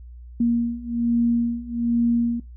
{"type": "beating tone pair", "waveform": "sine", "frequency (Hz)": [234.7, 235.9], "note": ["A#3", "A#3"], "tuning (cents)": [12, 21], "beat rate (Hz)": 1.2, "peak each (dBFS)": [-23, -21], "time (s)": [0.4, 2.4], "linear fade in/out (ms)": 5, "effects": ["noise-tail reverb RT60 0.2 s tail -21 dB re dry", "added 60 Hz sine -38 dBFS peak until 2.56 s"]}